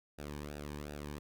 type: tone with flanger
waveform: sawtooth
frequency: 73.42 Hz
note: D2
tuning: in tune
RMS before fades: -44 dBFS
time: 0.18-1.19 s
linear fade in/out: 10 ms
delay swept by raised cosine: 0.93 to 1.51 ms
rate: 2.7 Hz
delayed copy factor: -0.75
effects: none